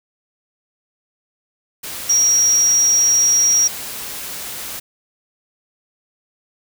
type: tone in noise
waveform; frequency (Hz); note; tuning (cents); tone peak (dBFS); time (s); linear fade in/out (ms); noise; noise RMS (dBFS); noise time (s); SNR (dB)
sine; 5680; F8; +28; -11; 2.09-3.68; 10; white; -29; 1.83-4.8; +15
effects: none